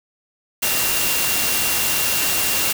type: tone in noise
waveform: sine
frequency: 2764 Hz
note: F7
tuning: 19 cents flat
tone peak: -27 dBFS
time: 0.62-2.73 s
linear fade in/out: 10 ms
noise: white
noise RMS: -20 dBFS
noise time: 0.62-2.73 s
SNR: -10 dB
effects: none